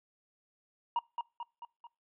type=tone with echo; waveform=triangle; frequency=947 Hz; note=A#5; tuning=27 cents sharp; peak=-25 dBFS; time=0.96-0.99 s; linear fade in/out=2 ms; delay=220 ms; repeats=4; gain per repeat=-5 dB; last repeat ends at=1.87 s; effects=noise-tail reverb RT60 0.3 s tail -25 dB re dry + resampled to 8000 Hz